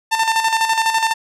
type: tone with tremolo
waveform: sawtooth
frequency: 896 Hz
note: A5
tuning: 31 cents sharp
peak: -9 dBFS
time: 0.11-1.14 s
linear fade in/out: 20 ms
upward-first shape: square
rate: 12 Hz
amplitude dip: 55%
effects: low-pass 10000 Hz 12 dB/octave